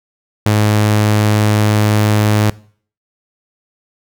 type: tone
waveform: sawtooth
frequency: 105.9 Hz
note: G#2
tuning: 34 cents sharp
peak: -6 dBFS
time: 0.46-2.5 s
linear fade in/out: 0 ms
effects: noise-tail reverb RT60 0.5 s tail -21 dB re dry